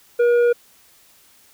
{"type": "tone with tanh clipping", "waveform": "triangle", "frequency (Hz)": 478.4, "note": "A#4", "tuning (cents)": 45, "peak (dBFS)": -14, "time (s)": [0.19, 0.53], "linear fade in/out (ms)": 10, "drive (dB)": 11, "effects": ["white hiss -53 dBFS RMS until 1.53 s"]}